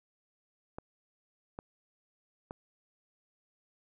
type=clicks; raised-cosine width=1 ms; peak=-26 dBFS; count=3; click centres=0.785 / 1.589 / 2.509 s; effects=none